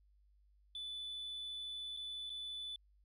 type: tone with dropouts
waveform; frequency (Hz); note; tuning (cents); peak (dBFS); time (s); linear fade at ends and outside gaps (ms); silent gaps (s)
sine; 3486; A7; -17; -40; 0.75-2.76; 2; 1.966-1.971 / 2.296-2.301
effects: tanh soft clip ceiling -40 dBFS + added 50 Hz sine -66 dBFS peak until 3.04 s